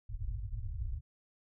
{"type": "low-pass noise", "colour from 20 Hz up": "pink", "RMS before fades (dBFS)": -38, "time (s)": [0.09, 1.01], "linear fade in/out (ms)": 10, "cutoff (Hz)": 120, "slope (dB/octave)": 96, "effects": []}